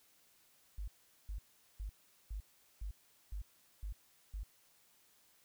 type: tone bursts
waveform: sine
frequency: 50.2 Hz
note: G1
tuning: 42 cents sharp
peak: -39 dBFS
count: 8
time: 0.78-4.434 s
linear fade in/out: 5 ms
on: 98 ms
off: 410 ms
effects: white hiss -69 dBFS RMS until 5.44 s